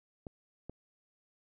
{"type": "clicks", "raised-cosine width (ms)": 2, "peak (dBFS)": -29, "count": 2, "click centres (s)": [0.268, 0.696], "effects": []}